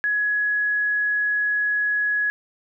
sine tone, 1680 Hz, G#6, 19 cents sharp, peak -19 dBFS, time 0.04-2.3 s, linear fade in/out 0 ms, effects none

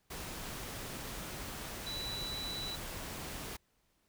sine tone in noise, 3951 Hz, B7, in tune, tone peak -39 dBFS, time 1.86-2.76 s, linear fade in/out 10 ms, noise pink, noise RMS -43 dBFS, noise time 0.1-3.57 s, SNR +1 dB, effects pink hiss -75 dBFS RMS until 4.08 s

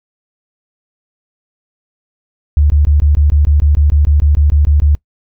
sine tone bursts, 73.42 Hz, D2, in tune, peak -6 dBFS, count 16, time 2.57-4.95 s, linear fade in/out 0 ms, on 130 ms, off 20 ms, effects noise-tail reverb RT60 0.1 s tail -24 dB re dry

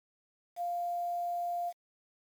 sine tone with quantisation, 698.5 Hz, F5, in tune, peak -31 dBFS, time 0.56-1.73 s, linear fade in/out 50 ms, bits 9, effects MP3 96 kbps

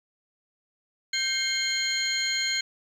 sine tone cluster, 1565 / 2142 / 3160 / 4192 / 6710 Hz, G6 / C7 / G7 / C8 / G#8, -3 / +40 / +13 / +2 / +17 cents, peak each -33 / -29 / -32 / -28 / -33 dBFS, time 1.13-2.61 s, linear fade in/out 5 ms, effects tanh soft clip ceiling -15 dBFS + 9-bit

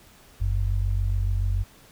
sine tone pair together, 47.25 / 94.3 Hz, F#1 / F#2, +37 / +33 cents, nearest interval octave, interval 1196 cents, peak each -23 / -25 dBFS, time 0.4-1.64 s, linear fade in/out 20 ms, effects pink hiss -53 dBFS RMS until 1.91 s

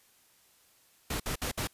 pink noise bursts, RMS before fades -33 dBFS, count 4, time 1.1-1.673 s, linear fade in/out 5 ms, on 99 ms, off 59 ms, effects white hiss -64 dBFS RMS until 1.73 s + resampled to 32000 Hz

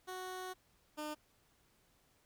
15% pulse tone pair in turn, 370 / 302.5 Hz, F#4 / D#4, 0 / -49 cents, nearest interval minor third, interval 349 cents, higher first, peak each -36 / -34 dBFS, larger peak second, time 0.07-0.54 / 0.97-1.15 s, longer first, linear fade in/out 20 ms, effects pink hiss -72 dBFS RMS until 2.25 s

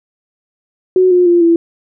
sine tone with pitch steps, 370 / 358.2 / 346.8 / 335.8 Hz, F#4 / F4 / F4 / E4, 0 / +44 / -12 / +32 cents, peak -6 dBFS, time 0.96-1.56 s, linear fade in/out 2 ms, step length 150 ms, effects none

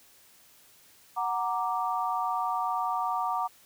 sine chord, Gb augmented, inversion none, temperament equal, 740 / 932.3 / 1174.7 Hz, Gb5 / Bb5 / D6, 0 / 0 / 0 cents, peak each -31 dBFS, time 1.16-3.48 s, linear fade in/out 20 ms, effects white hiss -58 dBFS RMS until 3.65 s

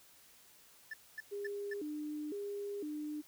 triangle tone bursts, 1760 Hz, A6, in tune, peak -38 dBFS, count 4, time 0.91-1.738 s, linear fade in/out 5 ms, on 27 ms, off 240 ms
sine tone with vibrato, 349.2 Hz, F4, in tune, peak -38 dBFS, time 1.31-3.22 s, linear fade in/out 20 ms, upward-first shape square, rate 0.99 Hz, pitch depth 260 cents each way
effects white hiss -62 dBFS RMS until 3.27 s

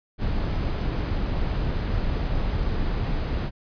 brown noise, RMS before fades -25 dBFS, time 0.18-3.51 s, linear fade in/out 50 ms, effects resampled to 11025 Hz

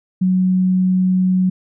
sine tone, 185 Hz, F#3, in tune, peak -12 dBFS, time 0.21-1.5 s, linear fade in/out 10 ms, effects none

